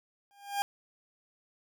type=tone with exponential growth; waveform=40% pulse; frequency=805 Hz; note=G5; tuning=46 cents sharp; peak=-24 dBFS; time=0.31-0.62 s; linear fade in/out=0 ms; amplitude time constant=67 ms; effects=none